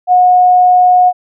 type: tone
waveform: sine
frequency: 726 Hz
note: F#5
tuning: 33 cents flat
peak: -4 dBFS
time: 0.07-1.13 s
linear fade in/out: 50 ms
effects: none